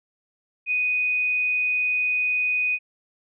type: tone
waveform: sine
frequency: 2489 Hz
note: D#7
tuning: in tune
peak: -20 dBFS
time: 0.66-2.79 s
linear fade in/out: 50 ms
effects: none